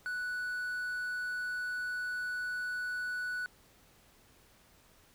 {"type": "tone with quantisation", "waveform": "triangle", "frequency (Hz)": 1480, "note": "F#6", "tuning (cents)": 0, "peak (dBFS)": -32, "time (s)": [0.06, 3.46], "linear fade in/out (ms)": 0, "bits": 10, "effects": ["pink hiss -63 dBFS RMS until 5.14 s"]}